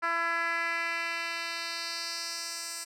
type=tone with band-pass filter sweep; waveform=10% pulse; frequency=335.6 Hz; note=E4; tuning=31 cents sharp; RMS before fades=-33 dBFS; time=0.02-2.85 s; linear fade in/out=20 ms; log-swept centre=1400 to 7700 Hz; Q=1.9; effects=none